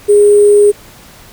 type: tone with sample-and-hold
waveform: sine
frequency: 412.3 Hz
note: G#4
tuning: 13 cents flat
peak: -3 dBFS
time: 0.08-0.72 s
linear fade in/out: 20 ms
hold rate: 8820 Hz
effects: pink hiss -38 dBFS RMS until 1.32 s